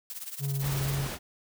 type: noise with tremolo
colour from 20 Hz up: blue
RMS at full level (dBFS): -36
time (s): 0.1-0.95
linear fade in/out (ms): 0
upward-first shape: triangle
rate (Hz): 18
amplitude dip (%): 85
type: tone with vibrato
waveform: triangle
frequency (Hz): 138.2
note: C#3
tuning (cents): -5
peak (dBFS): -26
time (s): 0.39-1.09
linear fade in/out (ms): 50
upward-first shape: sine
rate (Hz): 4.2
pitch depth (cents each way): 16
type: noise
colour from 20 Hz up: pink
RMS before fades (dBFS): -36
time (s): 0.6-1.19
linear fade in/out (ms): 50
effects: none